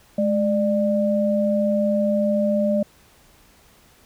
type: tone pair together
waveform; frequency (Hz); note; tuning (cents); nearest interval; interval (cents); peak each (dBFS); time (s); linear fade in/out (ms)
sine; 210.6 / 596.2; G#3 / D5; +24 / +26; octave + tritone; 1802; -20; 0.18-2.83; 5
effects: pink hiss -54 dBFS RMS until 4.05 s